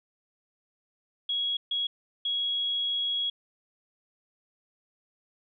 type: tone bursts at uneven times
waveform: sine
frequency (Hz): 3322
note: G#7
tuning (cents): 0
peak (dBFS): -26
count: 3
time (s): 1.29-1.57 / 1.71-1.87 / 2.25-3.3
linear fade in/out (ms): 5
effects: none